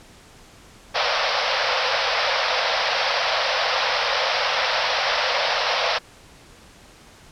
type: band-pass noise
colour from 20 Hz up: pink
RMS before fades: -22 dBFS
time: 0.94-5.99 s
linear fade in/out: 20 ms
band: 490 to 5500 Hz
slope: 96 dB/octave
effects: pink hiss -48 dBFS RMS until 7.31 s + low-pass 9000 Hz 12 dB/octave